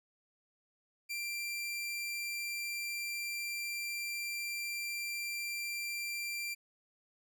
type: tone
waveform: sawtooth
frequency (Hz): 2364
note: D7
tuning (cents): +11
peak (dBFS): -33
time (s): 1.09-6.55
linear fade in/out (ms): 20
effects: none